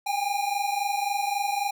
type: tone pair together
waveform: square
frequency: 794.3 / 818 Hz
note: G5 / G#5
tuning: +23 / -26 cents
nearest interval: minor second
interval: 51 cents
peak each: -29 / -28 dBFS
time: 0.06-1.71 s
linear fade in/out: 10 ms
effects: none

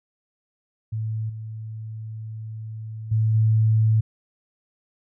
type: tone with level steps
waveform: sine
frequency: 110 Hz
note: A2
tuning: in tune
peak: -24 / -31 / -17 / -15 dBFS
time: 0.92-4.01 s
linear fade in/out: 10 ms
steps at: 1.29 / 3.11 / 3.34 s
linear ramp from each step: 10 ms
effects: none

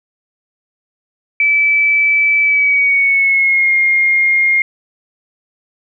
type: tone with pitch glide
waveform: sine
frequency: 2309 to 2130 Hz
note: D7 to C7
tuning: -30 to +30 cents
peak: -9 dBFS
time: 1.4-4.62 s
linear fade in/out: 2 ms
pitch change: -140 cents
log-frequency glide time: 2.42-3.74 s
effects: none

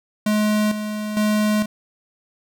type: tone with tremolo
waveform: square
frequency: 211.9 Hz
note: G#3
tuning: 35 cents sharp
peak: -17 dBFS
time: 0.26-1.66 s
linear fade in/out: 5 ms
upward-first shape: square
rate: 1.1 Hz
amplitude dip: 60%
effects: none

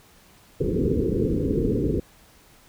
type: low-pass noise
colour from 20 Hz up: white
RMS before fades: -23 dBFS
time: 0.6-2 s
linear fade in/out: 5 ms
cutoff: 480 Hz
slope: 96 dB/octave
effects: pink hiss -54 dBFS RMS until 2.68 s

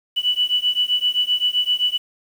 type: beating tone pair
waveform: sine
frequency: 2960 / 2967.7 Hz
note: F#7 / F#7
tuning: 0 / +5 cents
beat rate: 7.7 Hz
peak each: -20 dBFS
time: 0.16-1.98 s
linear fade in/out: 20 ms
effects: 7-bit

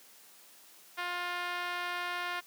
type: tone with band-pass filter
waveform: 5% pulse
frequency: 353.5 Hz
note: F4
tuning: 21 cents sharp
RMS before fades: -36 dBFS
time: 0.97-2.41 s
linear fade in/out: 20 ms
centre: 1200 Hz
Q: 0.87
effects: white hiss -57 dBFS RMS until 2.46 s + high-pass 200 Hz 12 dB/octave

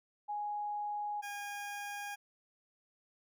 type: tone pair in turn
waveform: sine / 20% pulse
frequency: 830.6 / 815.4 Hz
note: G#5 / G#5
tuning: 0 / -32 cents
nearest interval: unison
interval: 32 cents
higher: first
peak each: -35 / -35 dBFS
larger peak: neither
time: 0.28-1.22 / 1.22-2.16 s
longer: neither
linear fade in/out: 20 ms
effects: none

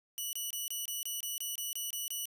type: tone bursts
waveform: 5% pulse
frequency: 2950 Hz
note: F#7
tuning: 6 cents flat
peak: -26 dBFS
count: 12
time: 0.18-2.255 s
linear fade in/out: 0 ms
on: 150 ms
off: 25 ms
effects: resampled to 32000 Hz

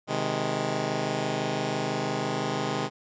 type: chord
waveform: 10% pulse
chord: Ab major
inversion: first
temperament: just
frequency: 129.78 / 155.74 / 207.7 Hz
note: C3 / Eb3 / Ab3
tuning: -14 / +2 / 0 cents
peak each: -23 dBFS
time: 0.07-2.9 s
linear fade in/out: 50 ms
effects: resampled to 16000 Hz

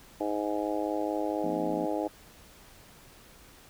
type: harmonic tone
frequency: 104.4 Hz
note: G#2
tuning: 10 cents sharp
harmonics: 3 / 4 / 5 / 6 / 7 / 8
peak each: -32 / -37 / -35 / -35 / -39 / -37 dBFS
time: 0.2-2.08 s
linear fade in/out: 10 ms
type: chord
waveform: sine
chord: F suspended fourth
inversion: none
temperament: just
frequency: 174.61 / 232.8 / 261.9 Hz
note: F3 / Bb3 / C4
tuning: 0 / -2 / +2 cents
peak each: -38 / -39 / -38 dBFS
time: 1.43-1.86 s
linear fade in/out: 10 ms
effects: pink hiss -54 dBFS RMS until 3.69 s

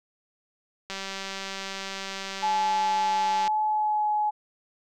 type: click train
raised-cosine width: 0.2 ms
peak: -17 dBFS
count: 501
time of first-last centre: 0.9-3.477 s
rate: 194 Hz
type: tone with pitch glide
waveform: sine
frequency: 857 to 844.7 Hz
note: A5 to G#5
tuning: -46 to +29 cents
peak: -22 dBFS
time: 2.42-4.31 s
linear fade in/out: 20 ms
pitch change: -25 cents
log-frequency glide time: 3.64-4.09 s
effects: none

